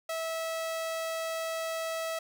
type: tone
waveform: sawtooth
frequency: 651 Hz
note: E5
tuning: 22 cents flat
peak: -28 dBFS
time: 0.09-2.19 s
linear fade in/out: 5 ms
effects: none